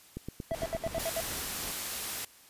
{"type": "click train", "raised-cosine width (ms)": 3, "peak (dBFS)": -24, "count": 8, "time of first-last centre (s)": [0.17, 0.981], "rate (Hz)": 8.63}
{"type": "tone bursts", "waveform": "triangle", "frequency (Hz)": 659.3, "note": "E5", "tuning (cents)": 0, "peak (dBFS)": -28, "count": 7, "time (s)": [0.51, 1.203], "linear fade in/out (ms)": 0, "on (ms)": 39, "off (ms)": 70}
{"type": "noise with tremolo", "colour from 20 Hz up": "pink", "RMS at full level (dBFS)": -41, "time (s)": [0.53, 1.72], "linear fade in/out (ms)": 20, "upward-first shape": "triangle", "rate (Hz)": 2.8, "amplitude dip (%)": 55}
{"type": "noise", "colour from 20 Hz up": "white", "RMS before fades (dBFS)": -36, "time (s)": [0.99, 2.25], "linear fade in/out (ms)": 5}
{"effects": ["white hiss -57 dBFS RMS until 2.49 s", "resampled to 32000 Hz"]}